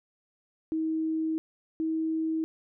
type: tone pair in turn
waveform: sine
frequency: 318.6 / 320.1 Hz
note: D#4 / D#4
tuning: +41 / +49 cents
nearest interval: unison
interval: 8 cents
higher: second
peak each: -26 dBFS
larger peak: neither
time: 0.72-1.38 / 1.8-2.44 s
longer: first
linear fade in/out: 0 ms
effects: none